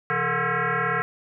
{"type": "tone with frequency modulation", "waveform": "sine", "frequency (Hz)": 130.4, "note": "C3", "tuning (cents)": -5, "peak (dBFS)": -21, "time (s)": [0.1, 1.02], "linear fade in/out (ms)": 0, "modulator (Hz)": 298, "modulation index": 6.2, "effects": []}